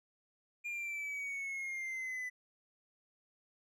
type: exponential sweep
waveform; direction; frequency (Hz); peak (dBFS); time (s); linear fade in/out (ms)
triangle; down; 2415 to 1991; -36; 0.64-2.3; 20
effects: none